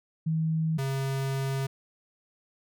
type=tone pair in turn; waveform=sine / square; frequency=160 / 135.35 Hz; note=D#3 / C#3; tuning=+49 / -41 cents; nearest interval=minor third; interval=290 cents; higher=first; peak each=-24 / -28 dBFS; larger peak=first; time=0.26-0.78 / 0.78-1.67 s; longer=second; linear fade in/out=10 ms; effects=none